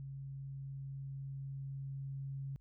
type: tone with level ramp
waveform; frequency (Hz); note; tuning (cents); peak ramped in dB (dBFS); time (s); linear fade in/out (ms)
sine; 136.7; C#3; -24; -43 to -39; 0-2.56; 0
effects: added 53 Hz sine -62 dBFS peak until 2.6 s